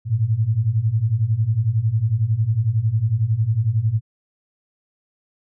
sine beating tone pair, 104.4 / 115.4 Hz, G#2 / A#2, +10 / -17 cents, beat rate 11 Hz, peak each -21 / -18 dBFS, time 0.05-4.01 s, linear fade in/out 50 ms, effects none

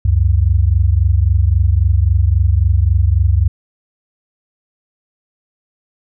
sine tone pair together, 69.3 / 93.01 Hz, C#2 / F#2, 0 / +10 cents, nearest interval perfect fourth, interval 510 cents, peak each -12 dBFS, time 0.05-3.48 s, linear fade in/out 5 ms, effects none

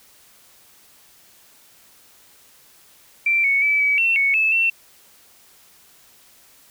sine tone with pitch steps, 2349 / 2218 / 2303 / 2280 / 2703 / 2216 / 2613 / 2698 Hz, D7 / C#7 / D7 / C#7 / E7 / C#7 / E7 / E7, 0 / 0 / -34 / +48 / +43 / -1 / -16 / +40 cents, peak -15 dBFS, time 3.26-4.7 s, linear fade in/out 5 ms, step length 180 ms, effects white hiss -52 dBFS RMS until 6.7 s

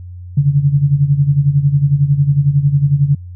sine tone with tremolo, 141.9 Hz, C#3, 41 cents sharp, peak -6 dBFS, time 0.37-3.15 s, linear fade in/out 5 ms, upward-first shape sine, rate 11 Hz, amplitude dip 75%, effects added 89 Hz sine -28 dBFS peak until 3.35 s

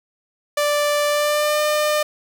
sawtooth tone with pitch glide, 587.3 to 602.4 Hz, D5 to D5, 0 to +44 cents, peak -13 dBFS, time 0.57-2.03 s, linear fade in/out 5 ms, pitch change +44 cents, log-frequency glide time 1.08-1.6 s, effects none

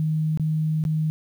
sine tone with dropouts, 156.2 Hz, D#3, 7 cents sharp, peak -20 dBFS, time 0-1.1 s, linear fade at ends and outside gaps 0 ms, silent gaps 0.374-0.397 / 0.839-0.851 s, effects 9-bit

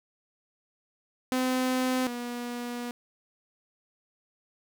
sawtooth tone pair in turn, 256.1 / 241.7 Hz, C4 / B3, -37 / -37 cents, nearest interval minor second, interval 100 cents, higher first, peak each -21 / -29 dBFS, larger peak first, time 1.32-2.07 / 2.07-2.91 s, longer second, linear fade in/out 0 ms, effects none

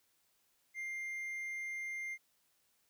triangle tone, 2100 Hz, C7, 6 cents sharp, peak -37 dBFS, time 0.74-2.18 s, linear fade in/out 50 ms, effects white hiss -75 dBFS RMS until 2.89 s

